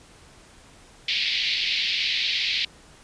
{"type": "band-pass noise", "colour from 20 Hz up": "white", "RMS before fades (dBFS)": -25, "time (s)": [1.08, 2.65], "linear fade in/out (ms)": 5, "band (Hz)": [2100, 4500], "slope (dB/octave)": 48, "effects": ["pink hiss -51 dBFS RMS until 3.03 s", "resampled to 22050 Hz"]}